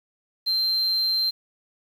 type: tone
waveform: sine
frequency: 4139 Hz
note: C8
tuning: 20 cents flat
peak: -18 dBFS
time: 0.46-1.31 s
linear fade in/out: 20 ms
effects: tanh soft clip ceiling -19 dBFS + 8-bit